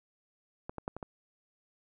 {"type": "clicks", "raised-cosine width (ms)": 1, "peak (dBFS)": [-24, -24, -20, -26, -25], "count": 5, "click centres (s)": [0.695, 0.783, 0.879, 0.966, 1.028], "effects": []}